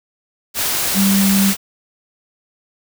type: tone in noise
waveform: sine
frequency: 196 Hz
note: G3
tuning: in tune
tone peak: -12 dBFS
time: 0.94-1.54 s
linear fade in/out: 50 ms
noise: white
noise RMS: -19 dBFS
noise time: 0.54-1.57 s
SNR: +4 dB
effects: none